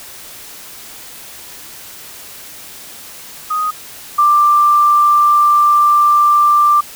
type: tone pair in turn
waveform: sine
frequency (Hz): 1246 / 1182.3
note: D#6 / D6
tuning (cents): +2 / +11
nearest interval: minor second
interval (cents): 91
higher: first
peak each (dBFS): -14 / -7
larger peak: second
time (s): 3.5-3.71 / 4.18-6.81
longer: second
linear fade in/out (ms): 10
effects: white hiss -34 dBFS RMS until 6.95 s